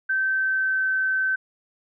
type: tone with pitch glide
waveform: sine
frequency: 1548 to 1537.3 Hz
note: G6 to G6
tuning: -22 to -34 cents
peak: -20 dBFS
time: 0.09-1.36 s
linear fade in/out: 10 ms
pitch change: -12 cents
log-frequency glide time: 0.3-0.87 s
effects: none